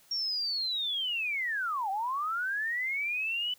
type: linear two-way sweep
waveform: sine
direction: down then up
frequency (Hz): 5588 to 752 to 3008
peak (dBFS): -29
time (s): 0.11-3.54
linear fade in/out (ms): 5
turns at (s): 1.9
effects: white hiss -61 dBFS RMS until 3.58 s